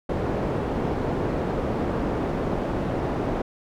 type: low-pass noise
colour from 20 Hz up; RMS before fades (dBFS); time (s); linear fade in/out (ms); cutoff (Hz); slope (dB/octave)
white; -26; 0.09-3.42; 5; 510; 12
effects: none